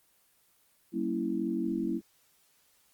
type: chord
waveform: sine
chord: G diminished seventh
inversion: none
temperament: equal with one note detuned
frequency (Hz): 191.3 / 233.1 / 277.2 / 329.6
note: G3 / Bb3 / Db4 / Fb4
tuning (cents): -42 / 0 / 0 / 0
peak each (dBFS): -36 / -34 / -36 / -32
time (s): 0.92-2.01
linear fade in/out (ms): 50
effects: white hiss -67 dBFS RMS until 2.93 s + Opus 24 kbps